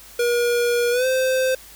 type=tone with pitch glide; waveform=square; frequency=478.7 to 519 Hz; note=A#4 to C5; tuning=+46 to -14 cents; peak=-18 dBFS; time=0.19-1.55 s; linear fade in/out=5 ms; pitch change=+140 cents; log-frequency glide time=0.91-1.06 s; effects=added 50 Hz sine -52 dBFS peak until 1.75 s + white hiss -44 dBFS RMS until 1.75 s